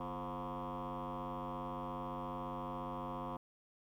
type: tone with frequency modulation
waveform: sine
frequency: 622.3 Hz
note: D#5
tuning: in tune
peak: -37 dBFS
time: 0-3.37 s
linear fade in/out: 5 ms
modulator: 94.4 Hz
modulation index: 5.5
effects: tanh soft clip ceiling -38 dBFS + 12-bit